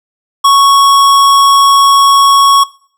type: tone with hard clipping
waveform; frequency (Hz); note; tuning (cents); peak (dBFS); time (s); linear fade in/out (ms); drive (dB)
sine; 1108.7; C#6; 0; -5; 0.44-2.64; 10; 17
effects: noise-tail reverb RT60 0.5 s tail -20 dB re dry